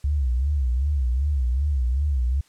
sine tone with vibrato, 67 Hz, C2, 42 cents sharp, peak -19 dBFS, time 0.04-2.41 s, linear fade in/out 5 ms, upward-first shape sine, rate 2.6 Hz, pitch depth 180 cents each way, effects white hiss -59 dBFS RMS until 2.48 s + low-pass 9000 Hz 12 dB/octave

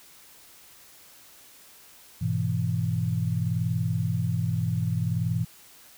sine chord, E major, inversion first, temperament just, 103.01 / 123.61 / 164.81 Hz, G#2 / B2 / E3, -14 / +2 / 0 cents, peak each -28 dBFS, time 2.21-5.45 s, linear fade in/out 10 ms, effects white hiss -52 dBFS RMS until 5.97 s

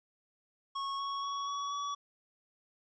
square tone with pitch steps, 1100 / 1109.6 / 1119.2 / 1129 / 1138.8 Hz, C#6 / C#6 / C#6 / C#6 / C#6, -14 / +1 / +16 / +31 / +46 cents, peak -35 dBFS, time 0.75-1.95 s, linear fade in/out 10 ms, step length 240 ms, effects resampled to 16000 Hz + 12-bit

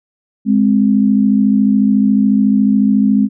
sine tone pair together, 207.7 / 261.7 Hz, G#3 / C4, 0 / 0 cents, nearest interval major third, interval 400 cents, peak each -10 / -13 dBFS, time 0.45-3.29 s, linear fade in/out 50 ms, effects none

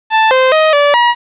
sawtooth tone with pitch steps, 881 / 519 / 627 / 578 / 958 Hz, A5 / C5 / D#5 / D5 / A#5, +2 / -14 / +13 / -28 / +47 cents, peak -3 dBFS, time 0.1-1.15 s, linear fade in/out 50 ms, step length 210 ms, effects resampled to 8000 Hz + 7-bit

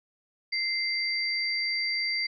sine tone pair together, 2086 / 4683 Hz, C7 / D8, -6 / -6 cents, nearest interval octave + major second, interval 1400 cents, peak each -29 / -29 dBFS, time 0.52-2.27 s, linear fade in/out 10 ms, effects none

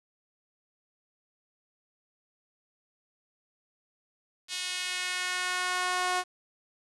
sawtooth tone with high-pass filter sweep, 363.7 Hz, F#4, 30 cents flat, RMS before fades -31 dBFS, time 4.48-6.24 s, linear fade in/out 50 ms, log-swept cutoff 3300 to 780 Hz, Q 1.3, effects resampled to 24000 Hz + 8-bit

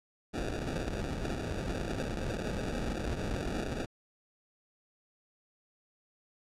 pink noise with sample-and-hold, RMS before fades -35 dBFS, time 0.33-3.86 s, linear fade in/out 20 ms, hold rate 1050 Hz, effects low-pass 8000 Hz 12 dB/octave

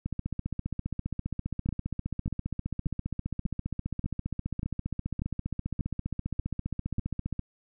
two click trains, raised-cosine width 5 ms, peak -19 / -19 dBFS, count 10 / 111, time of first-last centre 1.69-6.984 / 0.06-7.393 s, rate 1.7 / 15 Hz, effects none

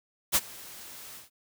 white noise with ADSR envelope, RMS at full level -21 dBFS, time 0.32-1.3 s, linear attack 37 ms, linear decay 41 ms, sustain -24 dB, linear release 140 ms, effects none

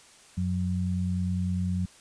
sine tone pair together, 91.75 / 181.7 Hz, F#2 / F#3, -14 / -31 cents, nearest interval octave, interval 1183 cents, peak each -28 dBFS, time 0.37-1.86 s, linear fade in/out 10 ms, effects white hiss -54 dBFS RMS until 2 s + resampled to 22050 Hz

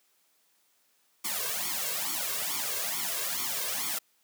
white noise with flanger, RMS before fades -32 dBFS, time 1.24-3.99 s, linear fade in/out 10 ms, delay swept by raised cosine 0.89 to 1.89 ms, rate 2.3 Hz, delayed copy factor +0.9, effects white hiss -69 dBFS RMS until 4.23 s + high-pass 200 Hz 12 dB/octave

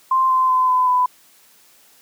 sine tone with pitch steps, 1046.5 / 1034.5 / 1022.6 / 1010.9 / 999.2 Hz, C6 / C6 / C6 / B5 / B5, 0 / -20 / -40 / +40 / +20 cents, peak -13 dBFS, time 0.11-1.06 s, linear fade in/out 5 ms, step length 190 ms, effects white hiss -52 dBFS RMS until 2.01 s + high-pass 150 Hz 12 dB/octave

